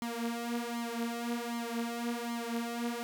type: tone with flanger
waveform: sawtooth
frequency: 235.2 Hz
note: A#3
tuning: 16 cents sharp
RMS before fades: -36 dBFS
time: 0.02-3.03 s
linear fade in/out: 0 ms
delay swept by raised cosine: 0.94 to 5.84 ms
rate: 1.3 Hz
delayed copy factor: +0.8
effects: none